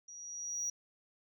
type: tone with level ramp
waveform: sine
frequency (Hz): 5770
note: F#8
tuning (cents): -44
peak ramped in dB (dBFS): -48 to -31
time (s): 0.08-0.7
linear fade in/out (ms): 5
effects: tanh soft clip ceiling -30 dBFS